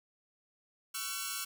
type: tone cluster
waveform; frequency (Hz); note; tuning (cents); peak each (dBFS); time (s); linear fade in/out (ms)
5% pulse; 1120 / 1351 / 1507; C#6 / E6 / F#6; +18 / +42 / +31; -30 / -27 / -30; 0.94-1.45; 10
effects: 10-bit